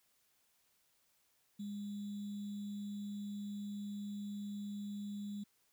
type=tone with sample-and-hold; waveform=sine; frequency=204.3 Hz; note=G#3; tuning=28 cents flat; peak=-40 dBFS; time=1.59-5.44 s; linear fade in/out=10 ms; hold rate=3675 Hz; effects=white hiss -75 dBFS RMS until 5.72 s